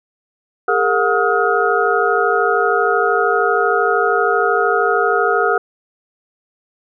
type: tone cluster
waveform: sine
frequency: 406.6 / 459.5 / 726 / 1266 / 1430 Hz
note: G#4 / A#4 / F#5 / D#6 / F6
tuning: -37 / -25 / -33 / +30 / +41 cents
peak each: -19 dBFS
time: 0.68-5.58 s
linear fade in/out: 5 ms
effects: none